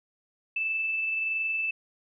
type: tone with amplitude modulation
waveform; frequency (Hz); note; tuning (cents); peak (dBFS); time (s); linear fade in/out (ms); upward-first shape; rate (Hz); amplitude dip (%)
sine; 2637; E7; 0; -25; 0.56-1.71; 5; sine; 21.4; 25
effects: none